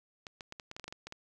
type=clicks; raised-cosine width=0.2 ms; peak=-26 dBFS; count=12; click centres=0.268 / 0.408 / 0.524 / 0.598 / 0.714 / 0.765 / 0.797 / 0.842 / 0.88 / 0.925 / 1.07 / 1.124 s; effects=none